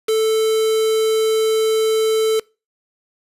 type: tone with quantisation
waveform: triangle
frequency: 440 Hz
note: A4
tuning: in tune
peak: -12 dBFS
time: 0.08-2.4 s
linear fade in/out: 10 ms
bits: 4
effects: noise-tail reverb RT60 0.3 s tail -25 dB re dry + resampled to 32000 Hz